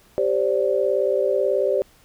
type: chord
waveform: sine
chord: G suspended fourth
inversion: none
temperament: equal with one note detuned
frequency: 392 / 523.3 / 581.6 Hz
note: G4 / C5 / D5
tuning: 0 / 0 / -17 cents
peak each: -22 dBFS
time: 0.18-1.82 s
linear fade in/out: 0 ms
effects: pink hiss -55 dBFS RMS until 2.04 s